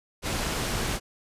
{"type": "low-pass noise", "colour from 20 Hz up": "pink", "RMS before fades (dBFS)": -29, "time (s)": [0.22, 1], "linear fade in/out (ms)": 50, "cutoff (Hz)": 10000, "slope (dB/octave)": 12, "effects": ["resampled to 32000 Hz"]}